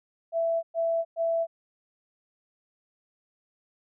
sine tone bursts, 664 Hz, E5, 12 cents sharp, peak -23 dBFS, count 3, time 0.32-1.47 s, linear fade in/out 50 ms, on 310 ms, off 110 ms, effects none

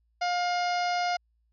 harmonic tone with a mistuned harmonic, 709 Hz, F5, 26 cents sharp, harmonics 1 / 2 / 3 / 4 / 5 / 6 / 7 / 8 / 9, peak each -26 / -35 / -36 / -42 / -46 / -43 / -39 / -47 / -52 dBFS, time 0.21-1.17 s, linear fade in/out 10 ms, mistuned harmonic 4, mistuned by +23 cents, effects added 57 Hz sine -67 dBFS peak until 1.52 s

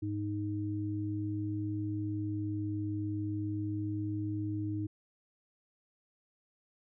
sine tone pair together, 103.83 / 311.1 Hz, G#2 / D#4, 0 / 0 cents, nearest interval octave + perfect fifth, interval 1900 cents, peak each -35 / -35 dBFS, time 0.02-4.87 s, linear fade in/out 10 ms, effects none

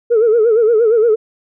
sine tone with vibrato, 450.7 Hz, A4, 42 cents sharp, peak -7 dBFS, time 0.1-1.16 s, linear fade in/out 20 ms, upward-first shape sine, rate 8.6 Hz, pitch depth 110 cents each way, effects tanh soft clip ceiling -5 dBFS

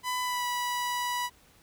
sawtooth tone with pitch glide, 1000 to 979.4 Hz, B5 to B5, +21 to -15 cents, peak -25 dBFS, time 0.03-1.3 s, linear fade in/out 50 ms, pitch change -36 cents, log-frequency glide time 0.22-0.45 s, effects pink hiss -60 dBFS RMS until 1.62 s

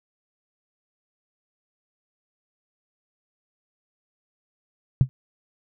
sine tone with exponential decay, 130 Hz, C3, 11 cents flat, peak -8 dBFS, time 5.01-5.09 s, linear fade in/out 0 ms, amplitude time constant 16 ms, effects none

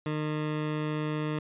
20% pulse tone, 152.6 Hz, D#3, 33 cents flat, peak -24 dBFS, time 0.06-1.39 s, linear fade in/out 2 ms, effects resampled to 8000 Hz

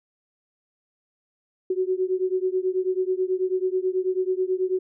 sine beating tone pair, 368.1 / 377.3 Hz, F#4 / F#4, -9 / +34 cents, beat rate 9.2 Hz, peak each -24 / -25 dBFS, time 1.7-4.79 s, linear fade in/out 5 ms, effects none

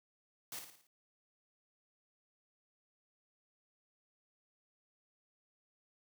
white noise with echo, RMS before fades -44 dBFS, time 0.52-0.59 s, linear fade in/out 2 ms, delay 56 ms, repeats 5, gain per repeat -6 dB, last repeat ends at 0.87 s, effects high-pass 100 Hz 12 dB/octave

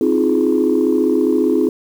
sine chord, F minor seventh, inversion second, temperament just, 261.9 / 314.3 / 349.2 / 419.1 Hz, C4 / Eb4 / F4 / Ab4, +2 / +18 / 0 / +16 cents, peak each -17 dBFS, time 0.01-1.69 s, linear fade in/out 2 ms, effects tanh soft clip ceiling -5 dBFS + 7-bit

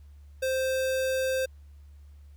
square tone, 523.3 Hz, C5, in tune, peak -26 dBFS, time 0.42-1.46 s, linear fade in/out 10 ms, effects added 72 Hz sine -47 dBFS peak until 2.36 s + pink hiss -70 dBFS RMS until 2.36 s

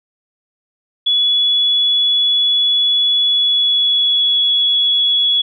sine tone with pitch glide, 3400 to 3373 Hz, G#7 to G#7, +40 to +26 cents, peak -11 dBFS, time 1.06-5.42 s, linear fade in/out 10 ms, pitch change -14 cents, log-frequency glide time 3.22-4.4 s, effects none

